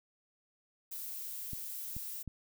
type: noise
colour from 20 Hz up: violet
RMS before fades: -42 dBFS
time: 0.91-2.23 s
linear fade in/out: 10 ms
type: clicks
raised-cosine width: 5 ms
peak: -30 dBFS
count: 3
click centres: 1.533 / 1.966 / 2.277 s
effects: none